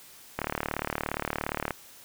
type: click train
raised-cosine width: 0.5 ms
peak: -13 dBFS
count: 50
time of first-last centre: 0.39-1.707 s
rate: 37.2 Hz
effects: white hiss -51 dBFS RMS until 2.04 s